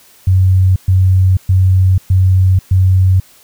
sine tone bursts, 93.5 Hz, F#2, 19 cents sharp, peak -6 dBFS, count 5, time 0.27-3.2 s, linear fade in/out 5 ms, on 490 ms, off 120 ms, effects white hiss -45 dBFS RMS until 3.43 s

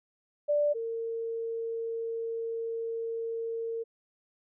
sine tone pair in turn, 587.3 / 456.9 Hz, D5 / A#4, 0 / -35 cents, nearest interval major third, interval 435 cents, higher first, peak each -23 / -31 dBFS, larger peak first, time 0.48-0.74 / 0.74-3.84 s, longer second, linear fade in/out 20 ms, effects none

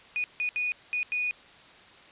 sine tone bursts at uneven times, 2469 Hz, D#7, 14 cents flat, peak -26 dBFS, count 5, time 0.16-0.24 / 0.4-0.49 / 0.56-0.72 / 0.93-1.03 / 1.12-1.31 s, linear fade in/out 0 ms, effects white hiss -52 dBFS RMS until 2.11 s + resampled to 8000 Hz

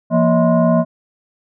sine tone with frequency modulation, 235.2 Hz, A#3, 16 cents sharp, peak -10 dBFS, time 0.1-0.85 s, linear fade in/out 50 ms, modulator 405 Hz, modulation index 1.4, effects none

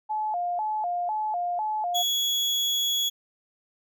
sine tone with vibrato, 778 Hz, G5, 13 cents flat, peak -25 dBFS, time 0.09-2.03 s, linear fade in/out 20 ms, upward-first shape square, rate 2 Hz, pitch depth 170 cents each way
35% pulse tone, 3361 Hz, G#7, 20 cents sharp, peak -21 dBFS, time 1.94-3.1 s, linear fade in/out 20 ms
effects none

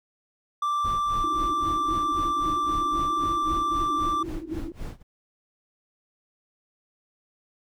triangle tone, 1174.7 Hz, D6, in tune, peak -21 dBFS, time 0.62-4.23 s, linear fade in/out 5 ms
brown noise with tremolo, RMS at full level -33 dBFS, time 0.84-5.03 s, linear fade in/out 10 ms, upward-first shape sine, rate 3.8 Hz, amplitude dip 95%
pink band-pass noise, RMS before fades -36 dBFS, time 1.24-4.72 s, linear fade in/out 2 ms, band 300 to 340 Hz, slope 96 dB/octave
effects none

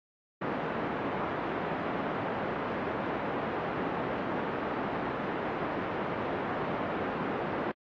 pink band-pass noise, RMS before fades -33 dBFS, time 0.41-7.72 s, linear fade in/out 10 ms, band 210 to 1500 Hz, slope 12 dB/octave, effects low-pass 3000 Hz 12 dB/octave + AAC 48 kbps

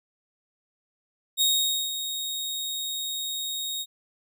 sawtooth tone with ADSR envelope, 3750 Hz, A#7, 10 cents sharp, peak -16 dBFS, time 1.37-3.86 s, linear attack 43 ms, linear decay 490 ms, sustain -10 dB, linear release 48 ms, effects none

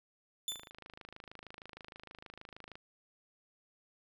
sawtooth tone with exponential decay, 3520 Hz, A7, in tune, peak -29 dBFS, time 0.48-0.7 s, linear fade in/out 1 ms, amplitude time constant 47 ms
click train, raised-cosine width 0.3 ms, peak -32 dBFS, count 60, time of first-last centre 0.52-2.755 s, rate 26.4 Hz
effects none

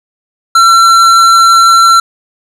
sine tone with hard clipping, 1353 Hz, E6, 45 cents sharp, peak -4 dBFS, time 0.55-2 s, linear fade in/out 5 ms, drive 12 dB, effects none

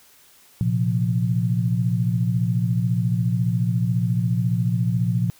sine chord, Bb suspended second, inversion none, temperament equal, 116.54 / 130.81 / 174.61 Hz, Bb2 / C3 / F3, 0 / 0 / 0 cents, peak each -21 / -25 / -23 dBFS, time 0.61-5.3 s, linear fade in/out 0 ms, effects white hiss -53 dBFS RMS until 5.39 s

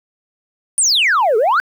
sine exponential two-way sweep, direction down then up, 9650 to 411.7 to 1583 Hz, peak -9 dBFS, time 0.78-1.6 s, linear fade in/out 0 ms, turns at 1.37 s, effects tanh soft clip ceiling -9 dBFS + 8-bit

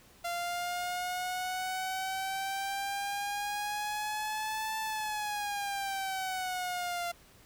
sawtooth exponential two-way sweep, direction up then down, 690 to 880 to 690 Hz, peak -29 dBFS, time 0.24-7.12 s, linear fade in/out 10 ms, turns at 4.79 s, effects pink hiss -59 dBFS RMS until 7.45 s

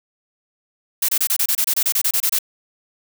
blue noise bursts, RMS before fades -18 dBFS, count 15, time 1.02-2.388 s, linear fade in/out 5 ms, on 66 ms, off 27 ms, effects none

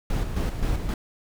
brown noise with tremolo, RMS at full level -24 dBFS, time 0.1-0.94 s, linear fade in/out 2 ms, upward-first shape square, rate 3.8 Hz, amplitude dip 50%, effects none

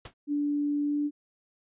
pink noise with exponential decay, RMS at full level -36 dBFS, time 0.05-0.14 s, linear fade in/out 5 ms, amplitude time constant 19 ms
sine tone with pitch glide, 290.9 to 292.8 Hz, D4 to D4, -16 to -5 cents, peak -25 dBFS, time 0.27-1.11 s, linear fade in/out 50 ms, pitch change +11 cents, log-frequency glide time 0.83-0.99 s
effects resampled to 8000 Hz

